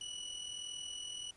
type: tone with amplitude modulation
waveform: sawtooth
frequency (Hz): 2946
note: F#7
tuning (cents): -8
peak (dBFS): -36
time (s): 0.01-1.31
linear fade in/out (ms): 2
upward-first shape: sine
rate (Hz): 41.4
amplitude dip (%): 55
effects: pink hiss -64 dBFS RMS until 1.36 s + resampled to 24000 Hz